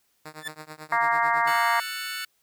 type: tone with tremolo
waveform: 5% pulse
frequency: 154.6 Hz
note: D#3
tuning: 11 cents flat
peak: -25 dBFS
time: 0.25-1.57 s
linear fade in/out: 5 ms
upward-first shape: triangle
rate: 9.1 Hz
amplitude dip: 100%
type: tone with exponential growth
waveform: 30% pulse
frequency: 1760 Hz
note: A6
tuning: in tune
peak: -24 dBFS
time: 0.38-0.48 s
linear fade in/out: 5 ms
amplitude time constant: 21 ms
type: harmonic tone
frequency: 233.1 Hz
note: A#3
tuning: in tune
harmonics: 3 / 4 / 5 / 6 / 7 / 8 / 9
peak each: -29 / -24 / -26 / -33 / -29 / -30 / -31 dBFS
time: 0.92-1.8 s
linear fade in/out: 2 ms
type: chord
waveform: 25% pulse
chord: F# minor seventh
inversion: third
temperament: just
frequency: 1332 / 1480 / 1776 / 2220 Hz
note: E6 / F#6 / A6 / C#7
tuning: +18 / 0 / +16 / +2 cents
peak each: -36 / -31 / -35 / -33 dBFS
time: 1.47-2.25 s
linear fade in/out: 5 ms
effects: white hiss -69 dBFS RMS until 2.42 s